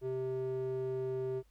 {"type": "tone with band-pass filter", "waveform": "square", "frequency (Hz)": 130, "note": "C3", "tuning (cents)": -11, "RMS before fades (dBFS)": -36, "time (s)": [0.01, 1.43], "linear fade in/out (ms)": 50, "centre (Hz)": 360, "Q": 3.6, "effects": ["added 51 Hz sine -63 dBFS peak until 1.5 s", "pink hiss -74 dBFS RMS until 1.5 s"]}